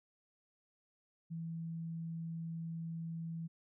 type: tone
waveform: sine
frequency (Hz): 164.81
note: E3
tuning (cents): 0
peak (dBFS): -39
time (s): 1.3-3.48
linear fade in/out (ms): 20
effects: none